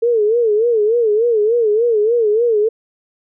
sine tone with vibrato, 447 Hz, A4, 27 cents sharp, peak -11 dBFS, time 0.02-2.69 s, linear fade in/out 10 ms, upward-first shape sine, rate 3.4 Hz, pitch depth 130 cents each way, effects none

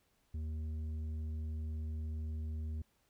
sine tone with tanh clipping, 78.2 Hz, D#2, 9 cents sharp, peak -38 dBFS, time 0.34-2.82 s, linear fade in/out 5 ms, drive 7 dB, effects pink hiss -75 dBFS RMS until 3.09 s

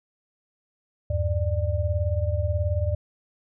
sine tone cluster, 79.7 / 98.2 / 594 Hz, D#2 / G2 / D5, +42 / +4 / +20 cents, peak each -25 / -25 / -30 dBFS, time 1.1-2.95 s, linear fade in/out 5 ms, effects none

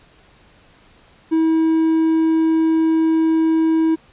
triangle tone, 322.1 Hz, E4, 40 cents flat, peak -11 dBFS, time 1.31-3.96 s, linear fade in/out 20 ms, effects pink hiss -51 dBFS RMS until 4.12 s + resampled to 8000 Hz

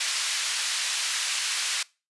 white band-pass noise, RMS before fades -28 dBFS, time 0-1.83 s, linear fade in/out 5 ms, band 1600 to 6400 Hz, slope 12 dB/octave, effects noise-tail reverb RT60 0.3 s tail -23 dB re dry + resampled to 24000 Hz

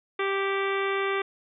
harmonic tone with a mistuned harmonic, 392 Hz, G4, in tune, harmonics 1 / 2 / 3 / 4 / 5 / 6 / 7 / 8 / 9, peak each -27 / -37 / -31 / -36 / -34 / -35 / -41 / -45 / -42 dBFS, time 0.19-1.22 s, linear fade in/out 5 ms, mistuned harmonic 6, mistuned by -28 cents, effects none

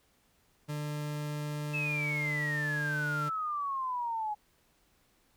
40% pulse tone, 148.7 Hz, D3, 22 cents sharp, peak -33 dBFS, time 0.68-3.3 s, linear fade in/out 20 ms
sine exponential sweep, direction down, 2637 to 830.6 Hz, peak -31 dBFS, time 1.73-4.35 s, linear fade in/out 20 ms
effects pink hiss -69 dBFS RMS until 5.36 s

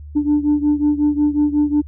sine beating tone pair, 293.7 / 299.2 Hz, D4 / D4, 0 / +32 cents, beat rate 5.5 Hz, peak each -14 / -17 dBFS, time 0.15-1.82 s, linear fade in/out 20 ms, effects tanh soft clip ceiling -9 dBFS + added 74 Hz sine -32 dBFS peak until 1.87 s

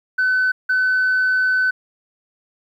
sine tone pair in turn, 1512 / 1512 Hz, F#6 / F#6, +37 / +37 cents, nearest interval unison, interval 0 cents, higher neither, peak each -13 dBFS, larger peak neither, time 0.18-0.52 / 0.69-1.71 s, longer second, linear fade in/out 10 ms, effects tanh soft clip ceiling -12 dBFS + 9-bit

